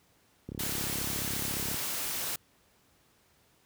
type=click train; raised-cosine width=3 ms; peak=-25 dBFS; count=44; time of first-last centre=0.49-1.744 s; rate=34.3 Hz
type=noise; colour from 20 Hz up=white; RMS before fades=-34 dBFS; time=0.59-2.36 s; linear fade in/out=5 ms
effects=pink hiss -66 dBFS RMS until 3.65 s + high-pass 60 Hz 12 dB/octave